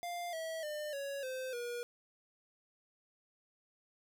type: tone with pitch steps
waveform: square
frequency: 698.5 / 648 / 601.1 / 557.6 / 517.3 / 479.9 Hz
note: F5 / E5 / D5 / C#5 / C5 / B4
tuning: 0 / -30 / +40 / +10 / -20 / -50 cents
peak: -39 dBFS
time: 0.03-1.83 s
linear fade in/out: 0 ms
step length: 300 ms
effects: none

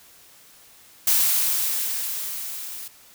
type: noise with level ramp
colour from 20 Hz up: blue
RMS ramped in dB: -18 to -36 dBFS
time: 1.07-2.88 s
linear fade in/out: 5 ms
effects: white hiss -51 dBFS RMS until 3.14 s

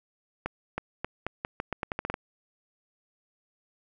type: accelerating click train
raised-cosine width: 0.5 ms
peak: -15 dBFS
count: 13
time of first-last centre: 0.46-2.141 s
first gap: 320 ms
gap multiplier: 0.83
effects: none

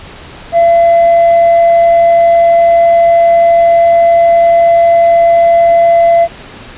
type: tone with tanh clipping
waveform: sine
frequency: 678 Hz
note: E5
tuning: 49 cents sharp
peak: -4 dBFS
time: 0.52-6.28 s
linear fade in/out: 50 ms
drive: 1 dB
effects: pink hiss -31 dBFS RMS until 6.77 s + resampled to 8000 Hz

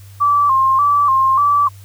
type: tone with vibrato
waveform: sine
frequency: 1108.7 Hz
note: C#6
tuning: in tune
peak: -10 dBFS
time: 0.2-1.69 s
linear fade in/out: 20 ms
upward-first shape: square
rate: 1.7 Hz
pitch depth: 74 cents each way
effects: added 98 Hz sine -36 dBFS peak until 1.84 s + white hiss -48 dBFS RMS until 1.84 s

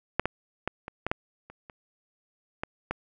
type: clicks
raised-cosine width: 0.5 ms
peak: -7 / -11 / -13 / -22 / -14 / -10 / -30 / -29 / -15 / -14 dBFS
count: 10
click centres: 0.196 / 0.256 / 0.676 / 0.881 / 1.066 / 1.115 / 1.5 / 1.698 / 2.635 / 2.91 s
effects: none

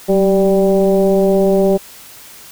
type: tone with frequency modulation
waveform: sine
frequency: 387.6 Hz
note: G4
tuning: 20 cents flat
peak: -9 dBFS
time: 0.08-1.78 s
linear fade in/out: 20 ms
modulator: 198 Hz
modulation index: 1.2
effects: white hiss -38 dBFS RMS until 2.51 s

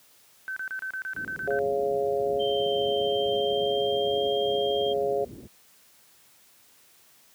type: tone bursts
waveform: sine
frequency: 1535 Hz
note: G6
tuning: 37 cents flat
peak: -30 dBFS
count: 10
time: 0.48-1.59 s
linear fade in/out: 0 ms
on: 84 ms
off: 30 ms
type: low-pass noise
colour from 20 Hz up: white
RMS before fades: -43 dBFS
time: 1.14-5.48 s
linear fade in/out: 20 ms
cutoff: 350 Hz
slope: 24 dB/octave
type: harmonic tone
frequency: 138.59 Hz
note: C#3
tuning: in tune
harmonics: 3 / 4 / 5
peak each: -26 / -28 / -31 dBFS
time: 1.47-5.25 s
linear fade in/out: 10 ms
type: tone with pitch glide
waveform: sine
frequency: 3136 to 3204 Hz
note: G7 to G7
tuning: 0 to +37 cents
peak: -31 dBFS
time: 2.39-4.94 s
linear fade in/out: 20 ms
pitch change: +37 cents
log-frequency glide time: 2.91-4.25 s
effects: white hiss -58 dBFS RMS until 7.34 s + high-pass 80 Hz 12 dB/octave

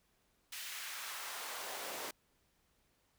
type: noise with high-pass filter sweep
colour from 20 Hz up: pink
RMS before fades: -44 dBFS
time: 0.52-2.11 s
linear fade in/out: 5 ms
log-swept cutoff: 2300 to 400 Hz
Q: 1.1
effects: pink hiss -75 dBFS RMS until 3.18 s

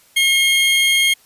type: tone pair together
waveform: 45% pulse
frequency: 2158 / 3217 Hz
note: C#7 / G7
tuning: -47 / +44 cents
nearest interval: perfect fifth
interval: 691 cents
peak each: -15 dBFS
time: 0.16-1.14 s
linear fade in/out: 10 ms
effects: white hiss -52 dBFS RMS until 1.25 s + resampled to 32000 Hz

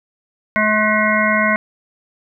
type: harmonic tone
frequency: 213.9 Hz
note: A3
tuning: 49 cents flat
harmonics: 1 / 3 / 5 / 7 / 9 / 10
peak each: -20 / -20 / -20 / -20 / -20 / -20 dBFS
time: 0.56-1.56 s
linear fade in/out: 0 ms
effects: none

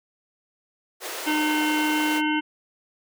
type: high-pass noise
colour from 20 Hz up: pink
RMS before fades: -33 dBFS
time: 1-2.22 s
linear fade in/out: 50 ms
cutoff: 350 Hz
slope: 48 dB/octave
type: harmonic tone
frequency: 304.8 Hz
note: D#4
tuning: 36 cents flat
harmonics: 1 / 3 / 5 / 7 / 9 / 10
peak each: -23 / -28 / -30 / -31 / -33 / -33 dBFS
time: 1.26-2.41 s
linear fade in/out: 20 ms
effects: none

